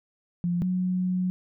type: tone pair in turn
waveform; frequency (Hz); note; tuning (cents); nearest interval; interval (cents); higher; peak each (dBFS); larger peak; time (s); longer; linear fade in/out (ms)
sine; 174.61 / 182.99; F3 / F#3; 0 / -19; minor second; 81; second; -23; neither; 0.44-0.62 / 0.62-1.3; second; 0
effects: none